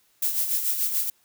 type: noise with tremolo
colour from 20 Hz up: violet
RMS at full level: -23 dBFS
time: 0.22-1.1 s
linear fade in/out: 5 ms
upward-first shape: sine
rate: 6.9 Hz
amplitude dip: 55%
effects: white hiss -64 dBFS RMS until 1.24 s